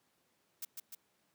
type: noise with echo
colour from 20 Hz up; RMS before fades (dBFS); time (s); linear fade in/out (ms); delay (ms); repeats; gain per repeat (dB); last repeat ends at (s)
blue; -41; 0.62-0.65; 5; 150; 2; -3; 0.95
effects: pink hiss -75 dBFS RMS until 1.34 s + high-pass 150 Hz 12 dB/octave